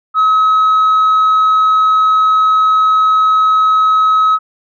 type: tone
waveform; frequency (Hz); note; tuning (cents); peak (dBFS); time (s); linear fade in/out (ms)
sine; 1280; D#6; +49; -5; 0.14-4.39; 50
effects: tanh soft clip ceiling -6 dBFS